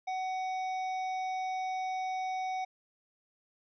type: harmonic tone with a mistuned harmonic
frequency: 750 Hz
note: F#5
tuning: 23 cents sharp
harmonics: 1 / 3 / 5 / 7 / 8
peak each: -32 / -43 / -53 / -59 / -59 dBFS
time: 0.07-2.65 s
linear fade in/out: 10 ms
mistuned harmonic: 8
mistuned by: -40 cents
effects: none